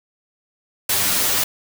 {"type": "noise with comb filter", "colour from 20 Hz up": "white", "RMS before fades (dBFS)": -19, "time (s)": [0.89, 1.44], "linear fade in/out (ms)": 5, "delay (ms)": 10, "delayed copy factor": 0.6, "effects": []}